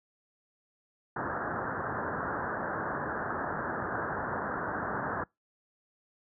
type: low-pass noise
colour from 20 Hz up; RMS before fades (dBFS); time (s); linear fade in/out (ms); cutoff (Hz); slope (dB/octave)
white; -34; 1.16-5.24; 5; 1700; 96
effects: noise-tail reverb RT60 0.2 s tail -26 dB re dry + high-pass 80 Hz 12 dB/octave